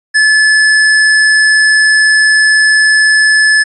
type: tone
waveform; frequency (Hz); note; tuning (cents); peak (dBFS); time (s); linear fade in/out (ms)
square; 1727; A6; -33; -6; 0.14-3.64; 20
effects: resampled to 24000 Hz